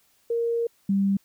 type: tone pair in turn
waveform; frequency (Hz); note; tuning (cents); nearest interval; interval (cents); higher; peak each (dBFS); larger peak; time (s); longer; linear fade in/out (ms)
sine; 466.2 / 196.92; A#4 / G3; 0 / +8; octave + minor third; 1492; first; -22 / -19; second; 0.3-0.67 / 0.89-1.17; first; 5
effects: white hiss -64 dBFS RMS until 1.24 s